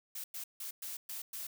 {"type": "noise bursts at uneven times", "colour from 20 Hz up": "blue", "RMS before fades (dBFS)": -42, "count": 6, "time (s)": [[0.15, 0.24], [0.34, 0.44], [0.6, 0.71], [0.82, 0.97], [1.09, 1.22], [1.33, 1.47]], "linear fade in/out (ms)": 5, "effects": []}